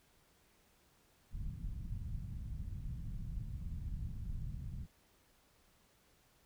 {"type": "low-pass noise", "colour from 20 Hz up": "pink", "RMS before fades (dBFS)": -42, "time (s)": [1.31, 4.87], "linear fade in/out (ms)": 50, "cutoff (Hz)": 160, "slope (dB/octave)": 24, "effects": ["pink hiss -70 dBFS RMS until 6.45 s"]}